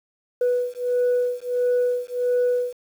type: beating tone pair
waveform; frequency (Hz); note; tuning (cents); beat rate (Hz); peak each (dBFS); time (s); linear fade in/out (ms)
sine; 491.7 / 493.2; B4 / B4; -8 / -2; 1.5; -21; 0.41-2.73; 5
effects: tanh soft clip ceiling -15 dBFS + 8-bit